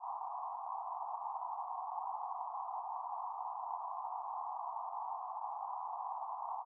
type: band-pass noise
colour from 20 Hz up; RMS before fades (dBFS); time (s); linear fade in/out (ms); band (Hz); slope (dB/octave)
pink; -42; 0-6.65; 50; 730 to 1100; 96
effects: none